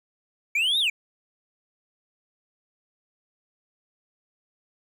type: linear two-way sweep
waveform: triangle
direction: up then down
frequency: 2260 to 3841 to 2260 Hz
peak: -19 dBFS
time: 0.55-0.9 s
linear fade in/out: 5 ms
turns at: 0.79 s
effects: none